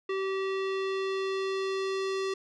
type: tone with low-pass filter sweep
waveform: square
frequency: 385.4 Hz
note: G4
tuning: 29 cents flat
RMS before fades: -31 dBFS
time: 0.09-2.34 s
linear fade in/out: 5 ms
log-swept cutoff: 2800 to 5300 Hz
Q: 1.3
effects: none